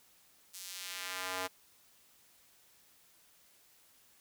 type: tone with high-pass filter sweep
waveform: square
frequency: 92.8 Hz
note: F#2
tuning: 6 cents sharp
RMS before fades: -41 dBFS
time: 0.53-1.48 s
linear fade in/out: 20 ms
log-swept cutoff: 6500 to 640 Hz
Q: 0.79
effects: white hiss -65 dBFS RMS until 4.2 s